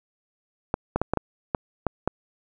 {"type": "clicks", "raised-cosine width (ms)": 1, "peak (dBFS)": -8, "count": 8, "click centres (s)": [0.741, 0.96, 1.016, 1.136, 1.173, 1.548, 1.867, 2.076], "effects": []}